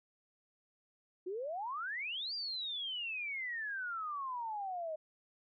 sine exponential two-way sweep, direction up then down, 349.2 to 4828 to 612 Hz, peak -37 dBFS, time 1.26-4.96 s, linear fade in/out 10 ms, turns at 2.34 s, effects none

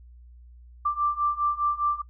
sine beating tone pair, 1174.7 / 1179.6 Hz, D6 / D6, 0 / +7 cents, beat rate 4.9 Hz, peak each -27 / -25 dBFS, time 0.85-2.02 s, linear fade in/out 10 ms, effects noise-tail reverb RT60 0.1 s tail -21 dB re dry + added 60 Hz sine -46 dBFS peak until 2.09 s

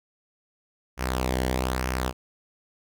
sawtooth tone with flanger, 63.6 Hz, C2, 48 cents flat, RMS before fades -27 dBFS, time 0.97-2.13 s, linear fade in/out 50 ms, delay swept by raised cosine 0.25 to 0.81 ms, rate 1.1 Hz, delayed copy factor -0.55, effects none

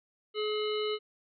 harmonic tone with a mistuned harmonic, 424.8 Hz, G#4, 39 cents sharp, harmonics 1 / 3 / 5 / 7 / 9 / 10, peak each -30 / -40 / -43 / -38 / -45 / -45 dBFS, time 0.34-0.99 s, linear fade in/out 50 ms, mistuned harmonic 10, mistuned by -55 cents, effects none

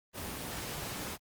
pink noise, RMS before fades -39 dBFS, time 0.13-1.18 s, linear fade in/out 50 ms, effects high-pass 60 Hz 12 dB/octave + Opus 24 kbps

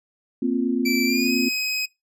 sine chord, Bb suspended second, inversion none, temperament equal, 233.1 / 261.6 / 349.2 Hz, Bb3 / C4 / F4, 0 / 0 / 0 cents, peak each -24 / -22 / -27 dBFS, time 0.42-1.49 s, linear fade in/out 5 ms
25% pulse tone with pitch glide, 2329 to 2525 Hz, D7 to D#7, -15 to +25 cents, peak -19 dBFS, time 0.85-1.86 s, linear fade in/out 10 ms, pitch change +140 cents, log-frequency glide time 1.05-1.32 s
effects noise-tail reverb RT60 0.2 s tail -22 dB re dry + resampled to 32000 Hz

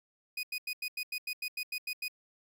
30% pulse tone bursts, 2489 Hz, D#7, in tune, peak -31 dBFS, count 12, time 0.37-2.082 s, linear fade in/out 5 ms, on 62 ms, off 88 ms, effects none

